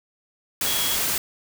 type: tone in noise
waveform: sine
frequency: 3322 Hz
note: G#7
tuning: in tune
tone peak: -28 dBFS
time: 0.66-0.96 s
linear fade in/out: 2 ms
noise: white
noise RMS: -24 dBFS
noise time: 0.61-1.18 s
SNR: -7 dB
effects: none